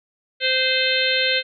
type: harmonic tone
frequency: 519 Hz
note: C5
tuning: 14 cents flat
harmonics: 1 / 3 / 4 / 5 / 6 / 7 / 8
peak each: -25 / -25 / -25 / -25 / -25 / -25 / -25 dBFS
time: 0.4-1.43 s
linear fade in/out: 50 ms
effects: none